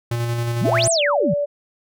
square tone with tremolo, 118.1 Hz, A#2, 23 cents sharp, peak -20 dBFS, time 0.11-0.88 s, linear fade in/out 5 ms, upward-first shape square, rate 11 Hz, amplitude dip 25%
sine exponential two-way sweep, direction up then down, 138.59 to 9956 to 138.59 Hz, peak -18 dBFS, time 0.61-1.34 s, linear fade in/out 5 ms, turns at 0.88 s
sine tone with pitch glide, 665 to 578.9 Hz, E5 to D5, +15 to -25 cents, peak -18 dBFS, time 0.64-1.46 s, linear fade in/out 20 ms, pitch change -240 cents, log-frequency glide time 0.95-1.01 s
effects none

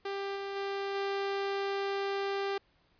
sawtooth tone with level steps, 395.6 Hz, G4, 16 cents sharp, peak -30 / -32 / -29 / -27 dBFS, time 0.05-2.58 s, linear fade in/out 5 ms, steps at 0.35 / 0.55 / 0.94 s, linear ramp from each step 20 ms, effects pink hiss -69 dBFS RMS until 2.99 s + resampled to 11025 Hz

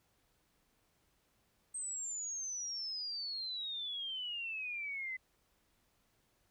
sine exponential sweep, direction down, 8372 to 2018 Hz, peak -38 dBFS, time 1.74-5.17 s, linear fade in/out 10 ms, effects pink hiss -75 dBFS RMS until 6.5 s

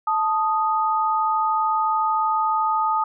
sine tone pair together, 877 / 1243.4 Hz, A5 / D#6, -6 / -2 cents, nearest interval tritone, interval 604 cents, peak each -21 dBFS, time 0.07-3.04 s, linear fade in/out 5 ms, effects none

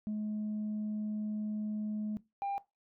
sine tone pair in turn, 212.4 / 797.3 Hz, G#3 / G5, +39 / +29 cents, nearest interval octave + major seventh, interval 2290 cents, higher second, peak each -31 / -30 dBFS, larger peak second, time 0.07-2.17 / 2.42-2.58 s, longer first, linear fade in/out 0 ms, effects noise-tail reverb RT60 0.2 s tail -19 dB re dry + tanh soft clip ceiling -31 dBFS

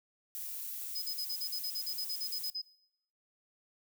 violet noise, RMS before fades -41 dBFS, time 0.35-2.5 s, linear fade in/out 0 ms
sine tone bursts, 5040 Hz, D#8, 21 cents sharp, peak -35 dBFS, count 15, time 0.95-2.618 s, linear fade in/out 10 ms, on 72 ms, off 42 ms
effects noise-tail reverb RT60 0.7 s tail -20 dB re dry

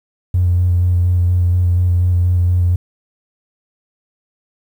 triangle tone with vibrato, 88.8 Hz, F2, 29 cents sharp, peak -7 dBFS, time 0.34-2.76 s, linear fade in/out 5 ms, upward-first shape square, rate 4.2 Hz, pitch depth 16 cents each way, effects tanh soft clip ceiling -8 dBFS + 8-bit

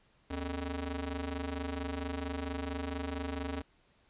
sawtooth ring-modulated tone, 174.61 Hz, F3, in tune, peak -28 dBFS, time 0.3-3.62 s, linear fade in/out 10 ms, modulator 99.5 Hz, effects pink hiss -68 dBFS RMS until 4.09 s + resampled to 8000 Hz

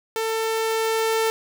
sawtooth tone with level ramp, 446.4 Hz, A4, 25 cents sharp, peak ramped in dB -19 to -15 dBFS, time 0.16-1.3 s, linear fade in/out 0 ms, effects none

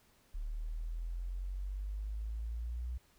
sine exponential sweep, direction up, 36.71 to 62 Hz, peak -36 dBFS, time 0.34-2.98 s, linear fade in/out 10 ms, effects pink hiss -68 dBFS RMS until 3.18 s

